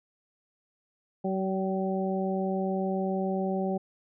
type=harmonic tone with a mistuned harmonic; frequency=190 Hz; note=F#3; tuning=46 cents sharp; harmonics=1 / 2 / 3 / 4; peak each=-29 / -32 / -34 / -35 dBFS; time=1.24-3.78 s; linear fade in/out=10 ms; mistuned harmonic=4; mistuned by=+16 cents; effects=none